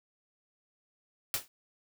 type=noise with exponential decay; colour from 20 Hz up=white; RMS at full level=-27 dBFS; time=1.34-1.48 s; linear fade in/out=1 ms; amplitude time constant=29 ms; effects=none